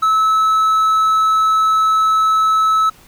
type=tone; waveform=triangle; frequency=1300 Hz; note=E6; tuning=24 cents flat; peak=-9 dBFS; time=0.02-2.9 s; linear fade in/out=10 ms; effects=pink hiss -46 dBFS RMS until 3.07 s